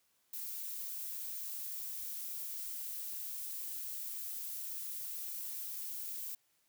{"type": "noise", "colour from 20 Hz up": "violet", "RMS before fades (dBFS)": -42, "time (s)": [0.33, 6.35], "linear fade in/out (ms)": 5, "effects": ["white hiss -75 dBFS RMS until 6.68 s", "high-pass 60 Hz 12 dB/octave"]}